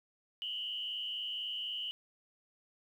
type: tone with frequency modulation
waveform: sine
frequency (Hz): 2978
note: F#7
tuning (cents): +11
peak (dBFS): -36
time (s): 0.42-1.91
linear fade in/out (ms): 0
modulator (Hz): 104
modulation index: 1.2
effects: 11-bit